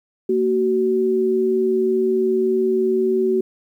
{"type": "tone pair together", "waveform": "sine", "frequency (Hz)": [230.8, 376.3], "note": ["A#3", "F#4"], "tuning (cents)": [-17, 29], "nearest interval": "minor sixth", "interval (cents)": 846, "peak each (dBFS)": [-23, -16], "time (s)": [0.29, 3.41], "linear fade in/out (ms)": 5, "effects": ["9-bit"]}